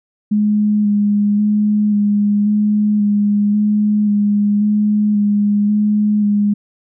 sine tone with vibrato, 207.7 Hz, G#3, in tune, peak -11 dBFS, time 0.31-6.54 s, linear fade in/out 10 ms, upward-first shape square, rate 0.93 Hz, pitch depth 16 cents each way, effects none

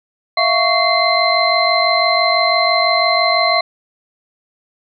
sine tone cluster, 657 / 703 / 1117 / 2083 / 4099 Hz, E5 / F5 / C#6 / C7 / C8, -6 / +11 / +13 / -8 / -36 cents, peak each -18 dBFS, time 0.37-3.61 s, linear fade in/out 5 ms, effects none

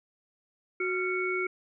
sine tone cluster, 368.6 / 1379 / 2220 Hz, F#4 / F6 / C#7, -7 / -22 / +2 cents, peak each -30 / -35 / -31 dBFS, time 0.8-1.47 s, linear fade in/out 5 ms, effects none

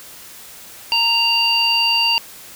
harmonic tone, 929 Hz, A#5, 6 cents flat, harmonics 1 / 3 / 5, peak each -22 / -16 / -18 dBFS, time 0.92-2.18 s, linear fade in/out 0 ms, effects white hiss -39 dBFS RMS until 2.55 s

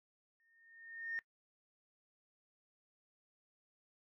sine tone with exponential growth, 1831 Hz, A#6, 32 cents flat, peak -35 dBFS, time 0.4-1.19 s, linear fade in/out 0 ms, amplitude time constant 170 ms, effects noise-tail reverb RT60 0.1 s tail -20 dB re dry + tanh soft clip ceiling -31 dBFS

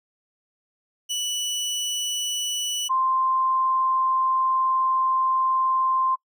25% pulse / sine tone pair in turn, 2960 / 1046.5 Hz, F#7 / C6, 0 / 0 cents, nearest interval octave + tritone, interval 1800 cents, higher first, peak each -21 / -19 dBFS, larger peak second, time 1.09-2.89 / 2.89-6.16 s, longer second, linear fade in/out 20 ms, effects noise-tail reverb RT60 0.1 s tail -24 dB re dry

